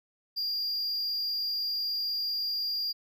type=tone with amplitude modulation; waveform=triangle; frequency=4785 Hz; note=D8; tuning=32 cents sharp; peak=-26 dBFS; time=0.36-2.93 s; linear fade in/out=20 ms; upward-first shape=sine; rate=264 Hz; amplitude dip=35%; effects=none